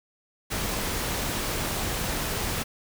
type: noise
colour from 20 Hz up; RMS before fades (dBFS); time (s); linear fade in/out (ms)
pink; -29; 0.5-2.64; 20
effects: none